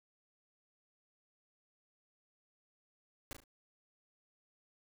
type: noise with echo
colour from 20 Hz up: pink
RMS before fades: -43 dBFS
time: 3.31-3.33 s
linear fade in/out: 0 ms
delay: 36 ms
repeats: 3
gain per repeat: -8 dB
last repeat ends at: 3.438 s
effects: none